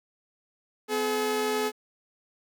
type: tone pair together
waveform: sawtooth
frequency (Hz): 253.8 / 426.9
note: B3 / G#4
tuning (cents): +47 / +48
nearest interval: major sixth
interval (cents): 901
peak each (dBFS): -29 / -22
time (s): 0.88-1.72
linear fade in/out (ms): 50
effects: 10-bit